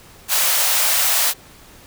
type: high-pass noise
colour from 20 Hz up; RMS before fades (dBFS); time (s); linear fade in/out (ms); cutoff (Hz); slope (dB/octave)
white; -17; 0.28-1.34; 50; 530; 48
effects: pink hiss -45 dBFS RMS until 1.86 s